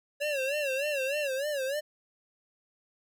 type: tone with vibrato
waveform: square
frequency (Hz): 560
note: C#5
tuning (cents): +18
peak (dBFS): -30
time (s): 0.2-1.81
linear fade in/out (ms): 20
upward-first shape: sine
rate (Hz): 3.3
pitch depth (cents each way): 130
type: tone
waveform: sine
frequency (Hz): 2716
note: F7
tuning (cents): -49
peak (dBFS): -34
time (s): 0.21-1.28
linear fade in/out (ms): 10
effects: none